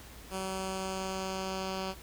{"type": "tone with low-pass filter sweep", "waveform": "10% pulse", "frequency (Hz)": 189.8, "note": "F#3", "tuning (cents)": 44, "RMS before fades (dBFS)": -36, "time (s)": [0.3, 1.95], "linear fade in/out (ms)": 50, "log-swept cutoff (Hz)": [10000, 4900], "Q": 1.7, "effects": ["added 60 Hz sine -51 dBFS peak until 2.02 s", "pink hiss -51 dBFS RMS until 2.02 s"]}